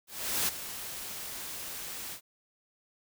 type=noise with ADSR envelope; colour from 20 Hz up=white; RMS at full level=-28 dBFS; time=0.07-2.21 s; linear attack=410 ms; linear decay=16 ms; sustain=-12 dB; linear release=86 ms; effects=none